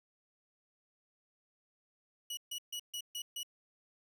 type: tone bursts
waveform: sawtooth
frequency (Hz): 2922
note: F#7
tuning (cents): -22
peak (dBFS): -35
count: 6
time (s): 2.3-3.432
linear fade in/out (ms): 5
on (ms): 72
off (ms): 140
effects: none